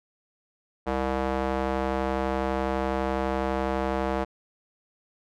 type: tone with band-pass filter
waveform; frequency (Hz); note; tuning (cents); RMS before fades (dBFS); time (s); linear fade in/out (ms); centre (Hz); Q
square; 66; C2; +16; -27; 0.86-4.25; 20; 700; 1
effects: none